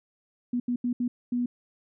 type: tone bursts at uneven times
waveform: sine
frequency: 243.9 Hz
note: B3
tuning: 21 cents flat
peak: -24 dBFS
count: 5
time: 0.53-0.6 / 0.68-0.76 / 0.84-0.93 / 1-1.08 / 1.32-1.46 s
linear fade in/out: 5 ms
effects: none